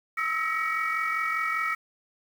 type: tone cluster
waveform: sine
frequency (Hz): 1277 / 1322 / 1905 / 2256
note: D#6 / E6 / A#6 / C#7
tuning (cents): +45 / +5 / +37 / +30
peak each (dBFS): -30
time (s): 0.17-1.75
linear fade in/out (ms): 10
effects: tanh soft clip ceiling -18 dBFS + 8-bit